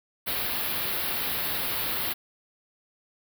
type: band-stop noise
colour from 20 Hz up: white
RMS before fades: -29 dBFS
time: 0.26-2.14 s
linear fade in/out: 20 ms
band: 4600 to 11000 Hz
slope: 48 dB/octave
effects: none